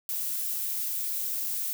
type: noise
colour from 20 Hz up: violet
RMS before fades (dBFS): -31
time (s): 0.09-1.73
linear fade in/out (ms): 0
effects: none